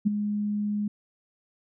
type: tone with ADSR envelope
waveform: sine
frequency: 207.7 Hz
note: G#3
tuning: in tune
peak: -16 dBFS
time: 0.05-0.88 s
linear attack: 21 ms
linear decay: 13 ms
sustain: -9 dB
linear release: 5 ms
effects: none